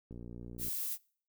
click train, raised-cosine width 3 ms, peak -34 dBFS, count 35, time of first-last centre 0.11-0.682 s, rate 59.4 Hz
violet noise, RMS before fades -37 dBFS, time 0.58-0.98 s, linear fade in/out 50 ms
effects noise-tail reverb RT60 0.5 s tail -25 dB re dry

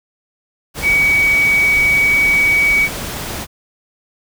sine tone in noise, 2262 Hz, C#7, 34 cents sharp, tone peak -10 dBFS, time 0.82-2.89 s, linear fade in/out 50 ms, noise pink, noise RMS -25 dBFS, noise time 0.74-3.47 s, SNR +12 dB, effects none

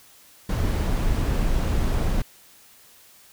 brown noise, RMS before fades -22 dBFS, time 0.49-2.22 s, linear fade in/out 5 ms, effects white hiss -52 dBFS RMS until 3.32 s

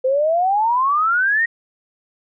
sine exponential sweep, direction up, 507 to 1900 Hz, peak -14 dBFS, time 0.04-1.46 s, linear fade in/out 10 ms, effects none

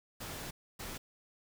pink noise bursts at uneven times, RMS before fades -43 dBFS, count 2, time 0.2-0.51 / 0.79-0.98 s, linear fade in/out 10 ms, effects none

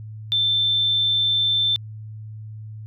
sine tone, 3550 Hz, A7, 15 cents sharp, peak -17 dBFS, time 0.32-1.76 s, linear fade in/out 0 ms, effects added 108 Hz sine -33 dBFS peak until 2.86 s

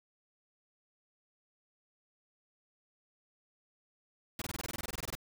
pink noise bursts, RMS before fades -39 dBFS, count 16, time 4.39-5.152 s, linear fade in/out 2 ms, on 27 ms, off 22 ms, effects none

